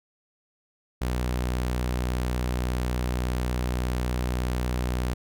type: tone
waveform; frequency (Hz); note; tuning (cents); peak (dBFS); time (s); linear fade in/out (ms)
sawtooth; 61.74; B1; 0; -21; 1.01-5.14; 10
effects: none